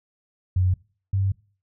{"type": "tone pair in turn", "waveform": "sine", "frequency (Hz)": [91.8, 97.19], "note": ["F#2", "G2"], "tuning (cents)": [-13, -14], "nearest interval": "minor second", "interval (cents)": 99, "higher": "second", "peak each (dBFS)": [-17, -19], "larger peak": "first", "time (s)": [[0.56, 0.74], [1.13, 1.32]], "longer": "second", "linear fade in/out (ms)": 5, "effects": ["noise-tail reverb RT60 0.4 s tail -22 dB re dry"]}